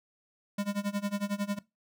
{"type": "tone with tremolo", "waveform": "square", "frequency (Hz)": 202.8, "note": "G#3", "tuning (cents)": -41, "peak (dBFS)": -28, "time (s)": [0.58, 1.59], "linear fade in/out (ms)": 5, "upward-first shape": "sine", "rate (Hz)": 11, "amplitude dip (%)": 95, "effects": ["noise-tail reverb RT60 0.2 s tail -19 dB re dry"]}